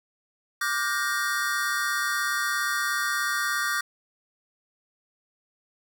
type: chord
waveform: square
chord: G minor seventh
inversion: second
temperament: equal with one note detuned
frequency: 1174.7 / 1431.2 / 1568 / 1864.7 Hz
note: D6 / F6 / G6 / Bb6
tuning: 0 / +42 / 0 / 0 cents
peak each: -31 dBFS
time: 0.61-3.81 s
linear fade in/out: 5 ms
effects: none